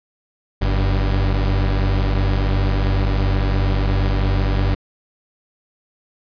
45% pulse tone pair together, 47.55 / 98 Hz, F#1 / G2, +48 / 0 cents, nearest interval octave + minor second, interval 1252 cents, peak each -17 / -20 dBFS, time 0.61-4.75 s, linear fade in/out 10 ms, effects resampled to 11025 Hz

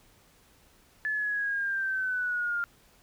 sine linear sweep, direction down, 1733 to 1396.9 Hz, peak -27 dBFS, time 1.05-2.64 s, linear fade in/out 0 ms, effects pink hiss -61 dBFS RMS until 3.02 s

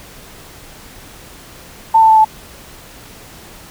sine tone with pitch steps, 894 / 886.3 / 878.6 / 871.1 Hz, A5 / A5 / A5 / A5, +27 / +12 / -3 / -18 cents, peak -5 dBFS, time 1.94-2.248 s, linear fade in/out 10 ms, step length 77 ms, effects pink hiss -38 dBFS RMS until 3.7 s

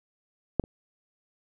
clicks, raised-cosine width 2 ms, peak -9 / -27 dBFS, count 2, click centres 0.597 / 0.639 s, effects none

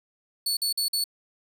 sawtooth tone bursts, 4435 Hz, C#8, in tune, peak -21 dBFS, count 4, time 0.46-1.041 s, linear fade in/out 5 ms, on 110 ms, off 47 ms, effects none

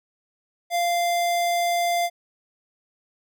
square tone, 694 Hz, F5, 11 cents flat, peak -21 dBFS, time 0.7-2.1 s, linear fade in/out 50 ms, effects none

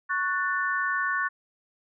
sine chord, F# minor, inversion second, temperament just, 1110 / 1480 / 1776 Hz, C#6 / F#6 / A6, +2 / 0 / +16 cents, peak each -29 / -28 / -29 dBFS, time 0.09-1.29 s, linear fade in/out 20 ms, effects none

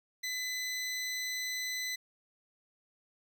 20% pulse tone, 2010 Hz, B6, 30 cents sharp, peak -29 dBFS, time 0.23-1.96 s, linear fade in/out 10 ms, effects none

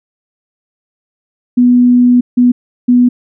sine tone bursts at uneven times, 245.8 Hz, B3, 8 cents flat, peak -4 dBFS, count 3, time 1.57-2.21 / 2.37-2.52 / 2.88-3.09 s, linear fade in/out 10 ms, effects none

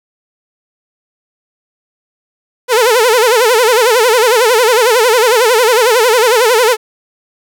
sawtooth tone with vibrato, 469.2 Hz, A#4, 11 cents sharp, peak -3 dBFS, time 2.68-6.77 s, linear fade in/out 50 ms, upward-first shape sine, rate 11 Hz, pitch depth 160 cents each way, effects none

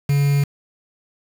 triangle tone with quantisation, 141.9 Hz, C#3, 41 cents sharp, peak -12 dBFS, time 0.09-0.44 s, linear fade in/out 5 ms, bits 5, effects none

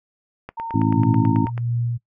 click train, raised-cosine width 0.5 ms, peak -18 dBFS, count 11, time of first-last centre 0.49-1.578 s, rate 9.19 Hz
sine tone with pitch glide, 914 to 919.8 Hz, A#5 to A#5, -34 to -23 cents, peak -26 dBFS, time 0.57-1.5 s, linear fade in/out 10 ms, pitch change +11 cents, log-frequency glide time 1.26-1.34 s
harmonic tone, 54.1 Hz, A1, 29 cents flat, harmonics 2 / 3 / 4 / 5 / 6, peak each -21 / -24 / -23 / -20 / -25 dBFS, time 0.74-1.46 s, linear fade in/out 5 ms
sine tone with tremolo, 118.8 Hz, A#2, 33 cents sharp, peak -19 dBFS, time 0.94-1.98 s, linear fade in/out 20 ms, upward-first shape sine, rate 1.5 Hz, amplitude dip 60%
effects noise-tail reverb RT60 0.1 s tail -20 dB re dry

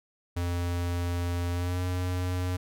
square tone with pitch glide, 87.31 to 90.44 Hz, F2 to F#2, 0 to -39 cents, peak -28 dBFS, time 0.36-2.57 s, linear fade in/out 10 ms, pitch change +61 cents, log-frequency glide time 1.52-1.82 s, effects none

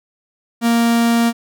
45% pulse tone, 233.1 Hz, A#3, in tune, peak -12 dBFS, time 0.61-1.33 s, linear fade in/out 50 ms, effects none

